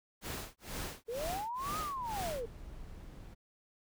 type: noise with tremolo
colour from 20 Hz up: pink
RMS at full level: -40 dBFS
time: 0.21-2.44 s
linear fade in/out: 50 ms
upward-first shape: sine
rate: 2.1 Hz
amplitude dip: 100%
type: linear two-way sweep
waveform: sine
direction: up then down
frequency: 439.2 to 1277 to 439.2 Hz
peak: -36 dBFS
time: 1.08-2.46 s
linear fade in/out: 10 ms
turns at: 1.79 s
type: noise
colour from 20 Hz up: brown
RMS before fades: -48 dBFS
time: 1.95-3.35 s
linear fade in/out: 20 ms
effects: none